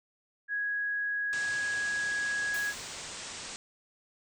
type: tone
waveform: sine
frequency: 1661.2 Hz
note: G#6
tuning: in tune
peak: -29 dBFS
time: 0.48-2.74 s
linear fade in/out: 50 ms
type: low-pass noise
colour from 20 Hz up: white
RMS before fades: -42 dBFS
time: 1.33-3.56 s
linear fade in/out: 0 ms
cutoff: 8600 Hz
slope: 96 dB/octave
type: noise with exponential decay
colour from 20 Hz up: white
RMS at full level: -41 dBFS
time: 2.54-3.19 s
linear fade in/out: 2 ms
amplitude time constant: 140 ms
effects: none